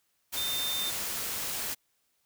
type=tone in noise; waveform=sine; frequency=3600 Hz; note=A7; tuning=39 cents sharp; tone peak=-31 dBFS; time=0.36-0.91 s; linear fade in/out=20 ms; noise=white; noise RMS=-34 dBFS; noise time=0.32-1.75 s; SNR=0 dB; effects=white hiss -74 dBFS RMS until 2.25 s